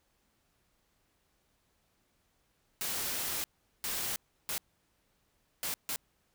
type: noise bursts at uneven times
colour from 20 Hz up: white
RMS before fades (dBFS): -35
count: 5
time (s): 2.81-3.44 / 3.84-4.16 / 4.49-4.58 / 5.63-5.74 / 5.89-5.96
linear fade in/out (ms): 0
effects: pink hiss -74 dBFS RMS until 6.34 s